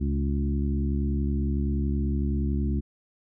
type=harmonic tone with a mistuned harmonic; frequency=70.7 Hz; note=C#2; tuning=35 cents sharp; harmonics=1 / 2 / 3 / 4 / 5; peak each=-25 / -32 / -30 / -34 / -38 dBFS; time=0-2.81 s; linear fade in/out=20 ms; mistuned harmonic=2; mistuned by=-39 cents; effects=none